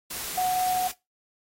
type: tone in noise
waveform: sine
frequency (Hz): 736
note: F#5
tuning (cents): -9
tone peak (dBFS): -22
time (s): 0.37-0.88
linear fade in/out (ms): 10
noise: white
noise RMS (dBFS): -34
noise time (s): 0.1-0.92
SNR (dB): +9
effects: noise-tail reverb RT60 0.2 s tail -19 dB re dry + AAC 48 kbps

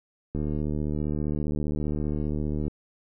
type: click train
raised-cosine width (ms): 3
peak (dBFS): -17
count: 176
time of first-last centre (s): 0.35-2.68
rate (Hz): 75.1
effects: none

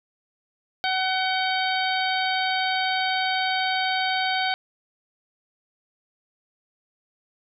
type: harmonic tone with a mistuned harmonic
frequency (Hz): 752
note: F#5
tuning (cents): +28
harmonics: 1 / 2 / 3 / 4 / 5 / 6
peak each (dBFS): -25 / -28 / -30 / -31 / -32 / -33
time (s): 0.84-4.54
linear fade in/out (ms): 0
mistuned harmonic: 4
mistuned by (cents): +61
effects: none

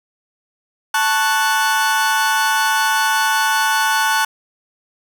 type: chord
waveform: 40% pulse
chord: F# minor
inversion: first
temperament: equal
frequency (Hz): 880 / 1108.7 / 1480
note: A5 / C#6 / F#6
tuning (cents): 0 / 0 / 0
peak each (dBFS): -17 / -22 / -17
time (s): 0.94-4.25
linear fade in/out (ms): 5
effects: none

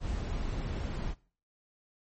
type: noise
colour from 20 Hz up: brown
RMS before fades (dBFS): -34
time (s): 0-1.15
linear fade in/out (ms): 50
effects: noise-tail reverb RT60 0.4 s tail -20 dB re dry + MP3 32 kbps

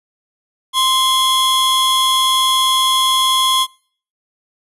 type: tone pair together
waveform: 45% pulse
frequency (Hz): 1046.5 / 3345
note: C6 / G#7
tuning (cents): 0 / +12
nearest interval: octave + minor sixth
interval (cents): 2012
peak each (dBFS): -15 / -15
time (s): 0.73-3.67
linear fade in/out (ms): 50
effects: noise-tail reverb RT60 0.5 s tail -25 dB re dry + resampled to 32000 Hz

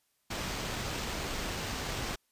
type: noise with sample-and-hold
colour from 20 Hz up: pink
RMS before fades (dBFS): -36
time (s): 0.3-2.16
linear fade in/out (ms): 10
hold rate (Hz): 11025
effects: white hiss -75 dBFS RMS until 2.31 s + resampled to 32000 Hz

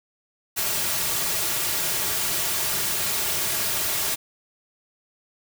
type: noise with comb filter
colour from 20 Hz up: white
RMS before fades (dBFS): -25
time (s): 0.56-4.16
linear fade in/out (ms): 20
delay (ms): 3.9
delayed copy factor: -0.55
effects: none

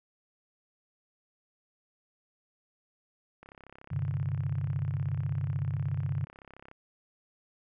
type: click train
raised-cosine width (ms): 0.5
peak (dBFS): -34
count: 112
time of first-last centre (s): 3.43-6.714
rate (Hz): 33.8
type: chord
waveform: sine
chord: G suspended fourth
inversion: none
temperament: just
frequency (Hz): 98 / 130.67 / 147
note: G2 / C3 / D3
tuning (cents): 0 / -2 / +2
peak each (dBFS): -33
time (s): 3.91-6.25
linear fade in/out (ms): 10
effects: none

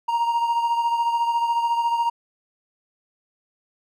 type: beating tone pair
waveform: triangle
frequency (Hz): 934 / 948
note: A#5 / A#5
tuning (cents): +3 / +29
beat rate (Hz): 14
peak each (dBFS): -18 / -26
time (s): 0.08-2.1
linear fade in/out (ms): 10
effects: none

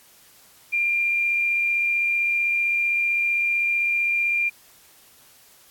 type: tone with amplitude modulation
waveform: sine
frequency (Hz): 2391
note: D7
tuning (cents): +30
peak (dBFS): -18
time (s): 0.72-4.5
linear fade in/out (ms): 20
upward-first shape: sine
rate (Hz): 75.6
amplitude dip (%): 25
effects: white hiss -53 dBFS RMS until 5.7 s + AAC 64 kbps

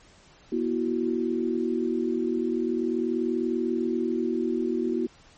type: chord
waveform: sine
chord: B suspended fourth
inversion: none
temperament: equal with one note detuned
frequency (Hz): 241.7 / 329.6 / 370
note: B3 / E4 / F#4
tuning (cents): -37 / 0 / 0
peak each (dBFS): -28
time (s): 0.52-5.07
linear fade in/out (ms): 5
effects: pink hiss -55 dBFS RMS until 5.37 s + MP3 32 kbps

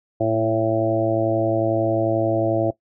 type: harmonic tone with a mistuned harmonic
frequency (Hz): 111.2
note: A2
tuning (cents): +19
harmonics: 1 / 2 / 3 / 4 / 5 / 6 / 7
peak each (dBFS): -26 / -33 / -22 / -32 / -23 / -22 / -33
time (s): 0.2-2.71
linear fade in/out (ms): 10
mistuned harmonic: 2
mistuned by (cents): +16
effects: noise-tail reverb RT60 0.1 s tail -18 dB re dry

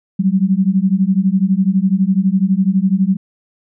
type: beating tone pair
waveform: sine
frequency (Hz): 185 / 197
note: F#3 / G3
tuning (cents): 0 / +9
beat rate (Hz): 12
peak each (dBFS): -14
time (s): 0.19-3.17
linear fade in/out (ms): 10
effects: none

